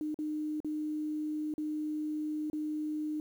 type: tone with dropouts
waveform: sine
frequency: 304.9 Hz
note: D#4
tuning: 35 cents flat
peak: -32 dBFS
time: 0.01-3.2 s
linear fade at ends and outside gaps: 1 ms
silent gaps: 0.144-0.189 / 0.603-0.646 / 1.539-1.58 / 2.5-2.531 s
effects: 10-bit